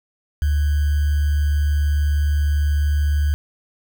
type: tone with sample-and-hold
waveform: sine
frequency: 73.42 Hz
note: D2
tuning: in tune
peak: -15 dBFS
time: 0.42-3.34 s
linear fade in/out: 0 ms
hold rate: 1575 Hz
effects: none